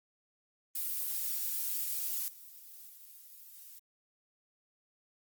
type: noise with level steps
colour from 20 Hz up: violet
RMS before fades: -35 / -53 / -51 / -54 / -51 dBFS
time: 0.75-3.79 s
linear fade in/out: 5 ms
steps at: 2.28 / 2.73 / 2.88 / 3.54 s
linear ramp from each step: 2 ms
effects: Opus 24 kbps